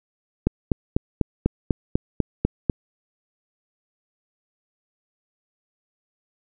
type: click train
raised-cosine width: 3 ms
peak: -5 dBFS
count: 10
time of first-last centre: 0.47-2.698 s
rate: 4.04 Hz
effects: none